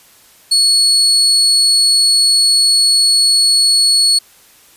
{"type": "tone", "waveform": "35% pulse", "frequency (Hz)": 4377, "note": "C#8", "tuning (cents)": -23, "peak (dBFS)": -7, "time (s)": [0.51, 4.19], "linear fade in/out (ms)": 10, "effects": ["white hiss -46 dBFS RMS until 4.76 s", "resampled to 32000 Hz"]}